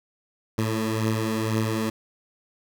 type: beating tone pair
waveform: 15% pulse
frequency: 110 / 112 Hz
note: A2 / A2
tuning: 0 / +31 cents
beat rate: 2 Hz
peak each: -18 / -23 dBFS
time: 0.58-1.9 s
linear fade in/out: 5 ms
effects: none